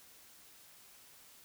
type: silence
effects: white hiss -59 dBFS RMS until 1.44 s